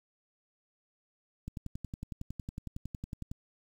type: click train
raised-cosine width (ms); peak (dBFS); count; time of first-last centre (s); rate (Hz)
5; -26; 21; 1.48-3.315; 10.9
effects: 9-bit